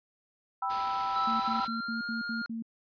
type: chord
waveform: sine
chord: E minor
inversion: first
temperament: equal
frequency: 784 / 987.8 / 1318.5 Hz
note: G5 / B5 / E6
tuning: 0 / 0 / 0 cents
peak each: -33 dBFS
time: 0.62-1.65 s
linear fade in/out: 5 ms
type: noise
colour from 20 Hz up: white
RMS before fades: -39 dBFS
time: 0.69-1.68 s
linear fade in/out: 20 ms
type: tone with pitch glide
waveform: square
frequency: 1318.5 to 1413.1 Hz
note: E6 to F6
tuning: 0 to +20 cents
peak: -34 dBFS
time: 1.16-2.46 s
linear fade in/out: 0 ms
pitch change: +120 cents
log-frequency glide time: 1.35-2 s
type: tone bursts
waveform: sine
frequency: 227.4 Hz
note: A#3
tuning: 43 cents flat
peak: -33 dBFS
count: 7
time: 1.27-2.624 s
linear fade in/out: 5 ms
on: 130 ms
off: 74 ms
effects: resampled to 11025 Hz